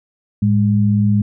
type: tone pair together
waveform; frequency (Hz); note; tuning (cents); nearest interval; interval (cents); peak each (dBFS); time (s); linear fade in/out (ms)
sine; 108.24 / 204.6; A2 / G#3; -28 / -26; major seventh; 1102; -14; 0.42-1.22; 5
effects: none